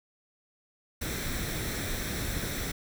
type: noise with comb filter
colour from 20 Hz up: pink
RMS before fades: -33 dBFS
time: 1.01-2.72 s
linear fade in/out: 10 ms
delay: 0.52 ms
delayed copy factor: +0.55
effects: none